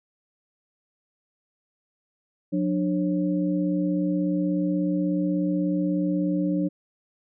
sine tone cluster, 180.8 / 297.3 / 544 Hz, F#3 / D4 / C#5, -40 / +21 / -33 cents, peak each -25 / -24 / -33 dBFS, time 2.52-6.69 s, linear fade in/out 20 ms, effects none

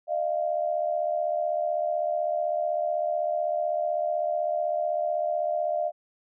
sine tone pair together, 613.1 / 689 Hz, D#5 / F5, -26 / -24 cents, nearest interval major second, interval 202 cents, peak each -27 dBFS, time 0.07-5.92 s, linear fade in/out 50 ms, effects none

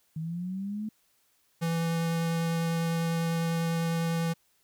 sine linear sweep, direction up, 155.56 to 218.6 Hz, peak -31 dBFS, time 0.16-0.89 s, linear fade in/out 5 ms
square tone with vibrato, 166.1 Hz, E3, 13 cents sharp, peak -27 dBFS, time 1.61-4.34 s, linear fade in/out 20 ms, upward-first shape triangle, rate 10 Hz, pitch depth 9 cents each way
effects white hiss -69 dBFS RMS until 4.63 s

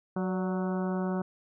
harmonic tone with a mistuned harmonic, 185 Hz, F#3, in tune, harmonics 1 / 2 / 3 / 4 / 5 / 6 / 7 / 8, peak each -29 / -35 / -39 / -41 / -43 / -45 / -46 / -47 dBFS, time 0.16-1.22 s, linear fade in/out 5 ms, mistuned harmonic 3, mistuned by +47 cents, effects none

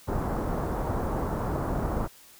pink low-pass noise, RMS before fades -29 dBFS, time 0.07-2.08 s, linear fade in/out 20 ms, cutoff 1200 Hz, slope 24 dB/octave, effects white hiss -53 dBFS RMS until 2.39 s

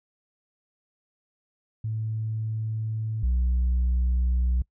sine tone pair in turn, 110 / 61.74 Hz, A2 / B1, 0 / 0 cents, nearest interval minor seventh, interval 1000 cents, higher first, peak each -26 / -18 dBFS, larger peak second, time 1.84-3.23 / 3.23-4.62 s, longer neither, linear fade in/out 5 ms, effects noise-tail reverb RT60 0.1 s tail -24 dB re dry + tanh soft clip ceiling -19 dBFS

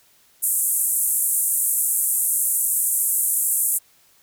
pink band-pass noise, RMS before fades -21 dBFS, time 0.42-3.79 s, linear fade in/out 20 ms, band 8200 to 14000 Hz, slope 48 dB/octave, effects white hiss -57 dBFS RMS until 4.22 s

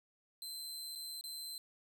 sawtooth tone with dropouts, 4089 Hz, C8, 41 cents flat, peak -40 dBFS, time 0.42-1.58 s, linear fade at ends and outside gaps 1 ms, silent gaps 0.952-0.957 / 1.211-1.239 s, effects none

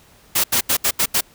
white noise bursts at uneven times, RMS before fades -17 dBFS, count 6, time 0.35-0.44 / 0.52-0.61 / 0.69-0.77 / 0.84-0.91 / 0.99-1.06 / 1.14-1.21 s, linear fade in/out 10 ms, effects pink hiss -51 dBFS RMS until 1.34 s

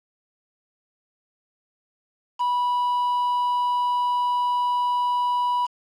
triangle tone with quantisation, 980 Hz, B5, 14 cents flat, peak -18 dBFS, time 2.39-5.67 s, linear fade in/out 20 ms, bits 6, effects low-pass 5000 Hz 12 dB/octave

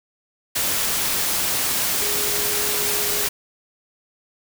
sine tone in noise, 415.4 Hz, G#4, in tune, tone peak -31 dBFS, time 2.01-3.27 s, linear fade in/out 10 ms, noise white, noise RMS -22 dBFS, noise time 0.55-3.29 s, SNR -12 dB, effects none

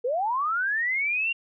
sine linear sweep, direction up, 455 to 2794 Hz, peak -23 dBFS, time 0.04-1.33 s, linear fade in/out 10 ms, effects none

